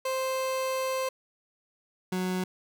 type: tone pair in turn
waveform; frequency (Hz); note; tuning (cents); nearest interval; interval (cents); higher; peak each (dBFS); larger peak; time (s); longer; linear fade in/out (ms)
30% pulse; 523.3 / 184.16; C5 / F#3; 0 / -8; octave + tritone; 1808; first; -25; neither; 0.05-1.09 / 2.12-2.44; first; 5
effects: none